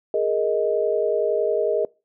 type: chord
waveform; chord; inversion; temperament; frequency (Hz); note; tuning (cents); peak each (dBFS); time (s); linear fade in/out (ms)
sine; Ab suspended second; none; equal with one note detuned; 415.3 / 466.2 / 626.9; Ab4 / Bb4 / Eb5; 0 / 0 / +13; -23; 0.14-1.85; 2
effects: noise-tail reverb RT60 0.3 s tail -25 dB re dry